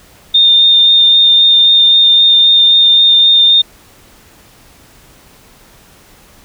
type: tone with vibrato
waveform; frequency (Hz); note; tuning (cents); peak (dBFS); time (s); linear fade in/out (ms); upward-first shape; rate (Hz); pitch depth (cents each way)
sine; 3634; A#7; -45; -4; 0.34-3.62; 10; sine; 3.8; 11
effects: pink hiss -43 dBFS RMS until 6.44 s